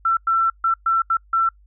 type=tone bursts at uneven times; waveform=sine; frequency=1343 Hz; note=E6; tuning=32 cents sharp; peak=-15 dBFS; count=6; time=0.05-0.17 / 0.27-0.5 / 0.64-0.74 / 0.86-1.02 / 1.1-1.17 / 1.33-1.49 s; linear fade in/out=5 ms; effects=noise-tail reverb RT60 0.1 s tail -26 dB re dry + added 50 Hz sine -49 dBFS peak until 1.66 s